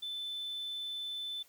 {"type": "tone", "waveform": "sine", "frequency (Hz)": 3520, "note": "A7", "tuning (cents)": 0, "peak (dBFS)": -35, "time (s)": [0.02, 1.43], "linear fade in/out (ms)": 10, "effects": ["tanh soft clip ceiling -34 dBFS", "white hiss -64 dBFS RMS until 1.48 s"]}